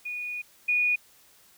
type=tone pair in turn; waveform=sine; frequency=2458 / 2458 Hz; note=D#7 / D#7; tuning=-22 / -22 cents; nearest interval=unison; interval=0 cents; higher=neither; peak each=-31 / -21 dBFS; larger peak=second; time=0.05-0.42 / 0.68-0.96 s; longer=first; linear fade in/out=10 ms; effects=white hiss -58 dBFS RMS until 1.57 s